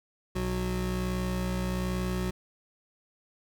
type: tone pair together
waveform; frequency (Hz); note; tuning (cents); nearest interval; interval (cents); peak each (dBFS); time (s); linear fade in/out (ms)
25% pulse; 61.3 / 183.69; B1 / F#3; -12 / -12; octave + perfect fifth; 1900; -28; 0.35-2.31; 10
effects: none